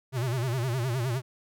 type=tone with vibrato; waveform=square; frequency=124.5 Hz; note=B2; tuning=14 cents sharp; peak=-27 dBFS; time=0.12-1.22 s; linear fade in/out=50 ms; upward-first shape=sine; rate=9.7 Hz; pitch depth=140 cents each way; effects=none